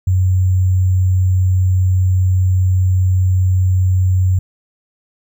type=tone with sample-and-hold; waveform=sine; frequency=92.5 Hz; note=F#2; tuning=in tune; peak=-10 dBFS; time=0.07-4.39 s; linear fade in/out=5 ms; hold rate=7350 Hz; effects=none